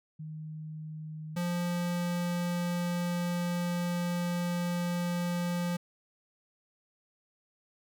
sine / square tone pair in turn, 155.56 / 174.9 Hz, D#3 / F3, 0 / +3 cents, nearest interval major second, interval 203 cents, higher second, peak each -38 / -30 dBFS, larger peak second, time 0.19-1.36 / 1.36-5.77 s, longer second, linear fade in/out 10 ms, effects none

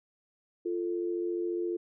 sine tone pair together, 347.3 / 441.7 Hz, F4 / A4, -10 / +7 cents, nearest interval major third, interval 417 cents, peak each -30 / -36 dBFS, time 0.65-1.77 s, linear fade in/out 10 ms, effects none

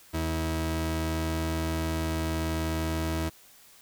sawtooth tone pair together, 80.6 / 161.2 Hz, E2 / E3, -38 / -38 cents, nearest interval octave, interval 1200 cents, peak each -25 dBFS, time 0.13-3.3 s, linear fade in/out 20 ms, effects white hiss -55 dBFS RMS until 3.81 s

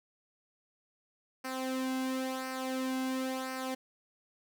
sawtooth tone with flanger, 260.5 Hz, C4, 7 cents flat, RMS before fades -35 dBFS, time 1.44-3.75 s, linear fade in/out 10 ms, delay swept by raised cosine 0.28 to 1.68 ms, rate 0.96 Hz, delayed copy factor -0.65, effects none

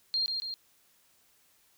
sine tone with echo, 4207 Hz, C8, 9 cents sharp, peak -26 dBFS, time 0.14-0.26 s, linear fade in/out 0 ms, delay 140 ms, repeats 2, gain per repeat -4 dB, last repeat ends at 0.54 s, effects white hiss -66 dBFS RMS until 1.77 s

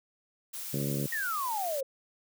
blue noise, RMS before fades -39 dBFS, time 0.53-1.81 s, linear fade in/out 10 ms
harmonic tone, 70.5 Hz, C#2, 30 cents sharp, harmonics 2 / 3 / 4 / 5 / 6 / 7 / 8, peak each -32 / -36 / -38 / -40 / -42 / -43 / -44 dBFS, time 0.73-1.07 s, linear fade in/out 10 ms
sine exponential sweep, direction down, 1901 to 519 Hz, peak -30 dBFS, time 1.12-1.83 s, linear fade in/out 5 ms
effects none

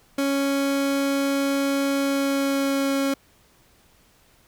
30% pulse tone with pitch glide, 277.2 to 274.6 Hz, C#4 to C#4, 0 to -16 cents, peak -18 dBFS, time 0.18-3.14 s, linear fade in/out 5 ms, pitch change -16 cents, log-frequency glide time 2.01-2.96 s, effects pink hiss -58 dBFS RMS until 4.47 s

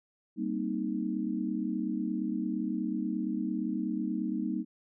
sine chord, C minor seventh, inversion second, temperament equal, 196 / 233.1 / 261.6 / 311.1 Hz, G3 / Bb3 / C4 / Eb4, 0 / 0 / 0 / 0 cents, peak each -35 / -34 / -38 / -34 dBFS, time 0.36-4.65 s, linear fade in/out 50 ms, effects none

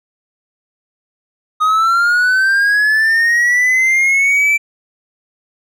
triangle linear sweep, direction up, 1242 to 2338 Hz, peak -8 dBFS, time 1.6-4.58 s, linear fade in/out 20 ms, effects none

